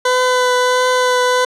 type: tone with vibrato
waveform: 20% pulse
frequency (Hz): 502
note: B4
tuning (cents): +28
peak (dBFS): -7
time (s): 0.05-1.45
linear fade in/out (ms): 5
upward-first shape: triangle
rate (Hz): 1.5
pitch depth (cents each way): 15
effects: low-pass 8000 Hz 12 dB/octave